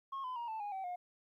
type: tone with pitch steps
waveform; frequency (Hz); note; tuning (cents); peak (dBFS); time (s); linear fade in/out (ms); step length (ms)
sine; 1085 / 1012.3 / 944.5 / 881.3 / 822.3 / 767.2 / 715.8; C#6 / B5 / A#5 / A5 / G#5 / G5 / F5; -37 / +42 / +22 / +3 / -17 / -37 / +42; -36; 0.12-0.96; 10; 120
effects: tanh soft clip ceiling -37 dBFS + 13-bit